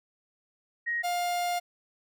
sine / 45% pulse tone pair in turn, 1882 / 705 Hz, A#6 / F5, +16 / +16 cents, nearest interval octave + perfect fourth, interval 1700 cents, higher first, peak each -27 dBFS, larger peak neither, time 0.86-1.03 / 1.03-1.6 s, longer second, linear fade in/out 20 ms, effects none

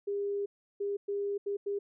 sine tone bursts at uneven times, 403.4 Hz, G4, 50 cents sharp, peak -30 dBFS, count 5, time 0.07-0.46 / 0.8-0.97 / 1.08-1.38 / 1.46-1.57 / 1.66-1.79 s, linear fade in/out 10 ms, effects none

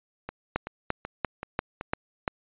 two click trains, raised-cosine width 0.5 ms, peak -10 / -19 dBFS, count 6 / 5, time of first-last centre 0.56-2.278 / 0.29-1.811 s, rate 2.91 / 2.63 Hz, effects resampled to 8000 Hz

